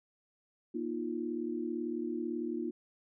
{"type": "chord", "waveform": "sine", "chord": "Bb suspended fourth", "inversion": "none", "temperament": "equal with one note detuned", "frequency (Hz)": [238.5, 311.1, 349.2], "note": ["Bb3", "Eb4", "F4"], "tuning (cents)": [40, 0, 0], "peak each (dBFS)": [-38, -38, -37], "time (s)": [0.74, 2.71], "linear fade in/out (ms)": 10, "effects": []}